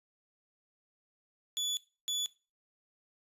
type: tone bursts at uneven times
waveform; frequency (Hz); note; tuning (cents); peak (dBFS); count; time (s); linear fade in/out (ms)
30% pulse; 3441; A7; -39; -29; 2; 1.57-1.77 / 2.08-2.26; 0
effects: noise-tail reverb RT60 0.3 s tail -18 dB re dry + resampled to 32000 Hz